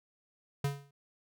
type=tone with exponential decay; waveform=square; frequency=141 Hz; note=C#3; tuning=30 cents sharp; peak=-27 dBFS; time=0.64-0.91 s; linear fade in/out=5 ms; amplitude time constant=58 ms; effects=none